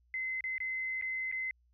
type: tone with dropouts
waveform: sine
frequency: 2054 Hz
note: C7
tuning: 33 cents flat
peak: -33 dBFS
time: 0.14-1.51 s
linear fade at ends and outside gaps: 1 ms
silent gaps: 0.408-0.44 / 0.581-0.603 / 1.013-1.023 / 1.315-1.324 s
effects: added 60 Hz sine -66 dBFS peak until 1.73 s